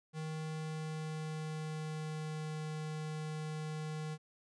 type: tone with pitch glide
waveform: square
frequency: 156.8 to 154.91 Hz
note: D#3 to D#3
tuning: +14 to -7 cents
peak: -39 dBFS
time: 0.13-4.18 s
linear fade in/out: 50 ms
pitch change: -21 cents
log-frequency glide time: 0.54-2.63 s
effects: resampled to 22050 Hz